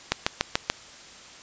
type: click train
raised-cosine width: 0.2 ms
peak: -3 dBFS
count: 5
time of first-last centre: 0.12-0.7 s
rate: 6.9 Hz
effects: white hiss -46 dBFS RMS until 1.42 s + resampled to 16000 Hz